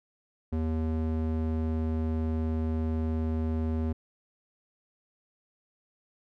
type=tone with band-pass filter; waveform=square; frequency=79.3 Hz; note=D#2; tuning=33 cents sharp; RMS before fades=-29 dBFS; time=0.52-3.93 s; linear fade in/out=10 ms; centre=200 Hz; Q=0.85; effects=none